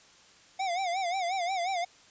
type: tone with vibrato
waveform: square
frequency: 731 Hz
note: F#5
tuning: 21 cents flat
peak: -29 dBFS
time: 0.59-1.85 s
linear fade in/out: 10 ms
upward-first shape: sine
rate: 5.6 Hz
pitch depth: 120 cents each way
effects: white hiss -57 dBFS RMS until 2.1 s + resampled to 16000 Hz